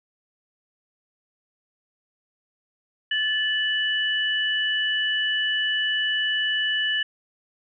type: tone pair together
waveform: sine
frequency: 1740.2 / 2960 Hz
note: A6 / F#7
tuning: -20 / 0 cents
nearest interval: major sixth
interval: 920 cents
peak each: -24 dBFS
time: 3.11-7.03 s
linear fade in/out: 5 ms
effects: none